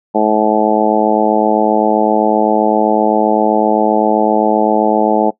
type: harmonic tone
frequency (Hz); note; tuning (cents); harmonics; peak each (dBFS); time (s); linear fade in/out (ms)
107.7; A2; -37; 2 / 3 / 4 / 5 / 6 / 7 / 8; -17 / -17 / -17 / -17 / -17 / -17 / -17; 0.14-5.31; 20
effects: noise-tail reverb RT60 0.1 s tail -20 dB re dry